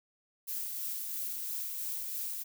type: noise with tremolo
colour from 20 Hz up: violet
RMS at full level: -36 dBFS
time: 0.47-2.44 s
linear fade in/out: 20 ms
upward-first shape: triangle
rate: 3 Hz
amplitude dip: 30%
effects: none